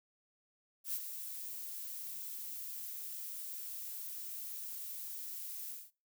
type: noise with ADSR envelope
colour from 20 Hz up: violet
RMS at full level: -36 dBFS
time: 0.84-5.91 s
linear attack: 96 ms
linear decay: 56 ms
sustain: -8 dB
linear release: 210 ms
effects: noise-tail reverb RT60 0.3 s tail -21 dB re dry